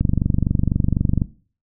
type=click train; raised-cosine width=5 ms; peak=-5 dBFS; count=30; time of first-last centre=0.01-1.218 s; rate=24 Hz; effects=noise-tail reverb RT60 0.4 s tail -17 dB re dry